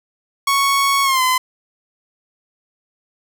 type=tone with pitch glide; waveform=sawtooth; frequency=1108.7 to 1022.6 Hz; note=C#6 to C6; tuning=0 to -40 cents; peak=-10 dBFS; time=0.47-1.38 s; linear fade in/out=5 ms; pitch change=-140 cents; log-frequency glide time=1.03-1.22 s; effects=none